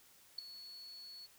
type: tone with ADSR envelope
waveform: sine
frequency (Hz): 4400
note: C#8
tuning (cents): -14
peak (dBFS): -33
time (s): 0.38-1.27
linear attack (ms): 8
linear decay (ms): 3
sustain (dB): -16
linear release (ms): 20
effects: white hiss -64 dBFS RMS until 1.38 s